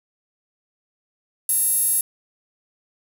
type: tone with high-pass filter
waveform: sawtooth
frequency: 921 Hz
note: A#5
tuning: 21 cents flat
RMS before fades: -20 dBFS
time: 1.49-2.01 s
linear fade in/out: 2 ms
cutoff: 11000 Hz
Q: 5.9
effects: none